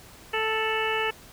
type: harmonic tone with a mistuned harmonic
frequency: 440 Hz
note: A4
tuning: in tune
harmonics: 1 / 2 / 3 / 4 / 5 / 6 / 7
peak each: -29 / -31 / -33 / -31 / -34 / -32 / -34 dBFS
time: 0.33-1.11 s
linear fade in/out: 10 ms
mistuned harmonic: 7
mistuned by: -71 cents
effects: pink hiss -49 dBFS RMS until 1.32 s